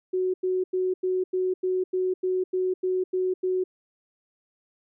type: tone bursts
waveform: sine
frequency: 370 Hz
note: F#4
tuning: in tune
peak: -22 dBFS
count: 12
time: 0.13-3.64 s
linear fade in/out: 10 ms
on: 210 ms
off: 90 ms
effects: none